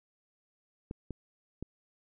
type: clicks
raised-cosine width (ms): 3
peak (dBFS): -25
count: 3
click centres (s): 0.911 / 1.107 / 1.626
effects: none